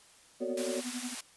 sine chord, D major seventh, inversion first, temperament equal with one note detuned, 370 / 448.7 / 554.4 / 587.3 Hz, F#4 / A4 / C#5 / D5, 0 / +34 / 0 / 0 cents, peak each -36 / -41 / -37 / -40 dBFS, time 0.4-0.81 s, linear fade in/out 20 ms
triangle tone with tremolo, 247.9 Hz, B3, 7 cents sharp, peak -32 dBFS, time 0.4-1.15 s, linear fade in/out 20 ms, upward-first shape sine, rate 11 Hz, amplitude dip 90%
white high-pass noise, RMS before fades -39 dBFS, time 0.57-1.21 s, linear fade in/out 5 ms, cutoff 690 Hz, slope 12 dB/octave
effects white hiss -59 dBFS RMS until 1.36 s + resampled to 24000 Hz

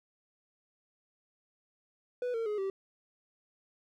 triangle tone with pitch steps, 493.9 / 455.5 / 420.1 / 387.5 Hz, B4 / A#4 / G#4 / G4, 0 / -40 / +20 / -20 cents, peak -29 dBFS, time 2.22-2.7 s, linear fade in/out 2 ms, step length 120 ms, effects none

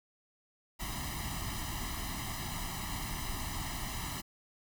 pink noise with comb filter, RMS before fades -38 dBFS, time 0.79-4.22 s, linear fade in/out 20 ms, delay 1 ms, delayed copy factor +1, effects none

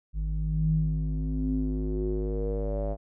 square tone with low-pass filter sweep, 51.91 Hz, G#1, in tune, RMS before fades -28 dBFS, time 0.13-2.97 s, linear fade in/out 50 ms, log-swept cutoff 110 to 640 Hz, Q 6.8, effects none

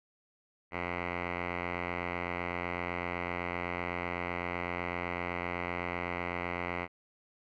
5% pulse tone with low-pass filter, 87.9 Hz, F2, 12 cents sharp, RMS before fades -36 dBFS, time 0.71-6.88 s, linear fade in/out 50 ms, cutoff 2000 Hz, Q 7.8, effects none

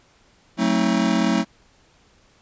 square chord, F# diminished seventh, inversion none, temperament just, 185 / 222 / 266.4 / 319.7 Hz, F#3 / A3 / C4 / Eb4, 0 / +16 / +31 / +47 cents, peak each -24 / -22 / -25 / -25 dBFS, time 0.57-1.45 s, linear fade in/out 50 ms, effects pink hiss -57 dBFS RMS until 2.41 s + resampled to 16000 Hz

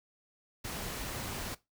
pink noise, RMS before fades -39 dBFS, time 0.64-1.55 s, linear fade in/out 10 ms, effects noise-tail reverb RT60 0.2 s tail -18 dB re dry

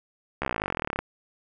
slowing click train, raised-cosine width 0.5 ms, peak -12 dBFS, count 28, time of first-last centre 0.42-0.99 s, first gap 14 ms, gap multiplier 1.03, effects none

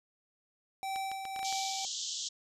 square tone with tremolo, 774 Hz, G5, 22 cents flat, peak -34 dBFS, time 0.83-1.85 s, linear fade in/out 0 ms, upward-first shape sine, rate 1.8 Hz, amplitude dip 45%
clicks, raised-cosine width 0.2 ms, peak -26 dBFS, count 7, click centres 0.96 / 1.116 / 1.253 / 1.362 / 1.392 / 1.43 / 1.526 s
white band-pass noise, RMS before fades -38 dBFS, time 1.44-2.29 s, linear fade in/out 10 ms, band 3000 to 7400 Hz, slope 96 dB/octave
effects low-pass 12000 Hz 12 dB/octave

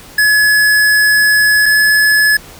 square tone pair in turn, 1700 / 1708.7 Hz, G#6 / G#6, +40 / +49 cents, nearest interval unison, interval 9 cents, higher second, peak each -8 dBFS, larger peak neither, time 0.18-1.66 / 1.66-2.37 s, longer first, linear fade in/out 5 ms, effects pink hiss -36 dBFS RMS until 2.59 s

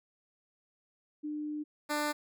sine / 10% pulse tone pair in turn, 300 / 297.1 Hz, D4 / D4, +37 / +20 cents, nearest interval unison, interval 17 cents, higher first, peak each -34 / -22 dBFS, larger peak second, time 1.23-1.64 / 1.89-2.13 s, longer first, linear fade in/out 20 ms, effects none

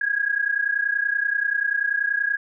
sine tone pair together, 1630.8 / 1661.2 Hz, G#6 / G#6, -32 / 0 cents, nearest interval unison, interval 32 cents, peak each -23 dBFS, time 0.01-2.37 s, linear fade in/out 5 ms, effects none

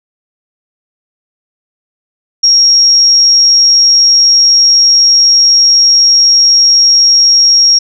sine tone, 5588 Hz, F8, in tune, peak -3 dBFS, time 2.43-7.79 s, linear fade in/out 10 ms, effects none

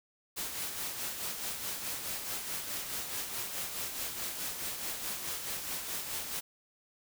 white noise with tremolo, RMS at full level -36 dBFS, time 0.36-6.41 s, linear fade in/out 20 ms, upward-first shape sine, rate 4.7 Hz, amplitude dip 45%, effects none

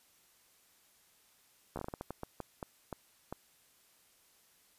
slowing click train, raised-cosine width 1 ms, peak -25 dBFS, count 14, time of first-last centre 1.76-3.326 s, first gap 13 ms, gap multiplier 1.33, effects white hiss -67 dBFS RMS until 4.78 s + resampled to 32000 Hz

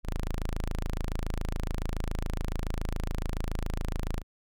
sawtooth tone, 27.11 Hz, A0, 25 cents flat, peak -25 dBFS, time 0.03-4.23 s, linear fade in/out 50 ms, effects none

